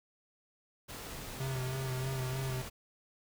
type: noise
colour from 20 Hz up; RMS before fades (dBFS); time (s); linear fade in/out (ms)
pink; -44; 0.88-2.7; 20
type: tone with vibrato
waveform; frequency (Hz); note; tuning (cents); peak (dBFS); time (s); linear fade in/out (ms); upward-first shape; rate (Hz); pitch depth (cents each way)
square; 130.81; C3; 0; -35; 1.4-2.62; 5; sine; 3.2; 36
effects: none